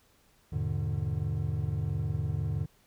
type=chord; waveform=triangle; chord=E dominant seventh; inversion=none; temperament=equal with one note detuned; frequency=82.41 / 103.83 / 123.47 / 149.23 Hz; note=E2 / G#2 / B2 / D3; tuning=0 / 0 / 0 / +28 cents; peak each=-33 / -31 / -35 / -31 dBFS; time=0.52-2.66 s; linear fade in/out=10 ms; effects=pink hiss -65 dBFS RMS until 2.86 s